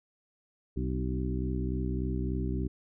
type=harmonic tone with a mistuned harmonic; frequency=63.5 Hz; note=B1; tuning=49 cents sharp; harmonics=1 / 2 / 3 / 4 / 5 / 6; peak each=-32 / -35 / -37 / -38 / -39 / -40 dBFS; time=0.76-2.68 s; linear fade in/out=10 ms; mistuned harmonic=5; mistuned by=-35 cents; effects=none